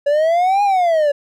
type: exponential two-way sweep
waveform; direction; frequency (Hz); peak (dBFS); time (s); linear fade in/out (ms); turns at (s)
triangle; up then down; 564 to 827 to 564; -10; 0.06-1.12; 10; 0.63
effects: none